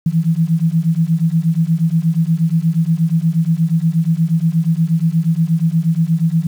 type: beating tone pair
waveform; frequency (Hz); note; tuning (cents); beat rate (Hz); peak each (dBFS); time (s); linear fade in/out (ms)
sine; 159.8 / 168.2; D#3 / E3; +47 / +35; 8.4; -15; 0.06-6.47; 5
effects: 7-bit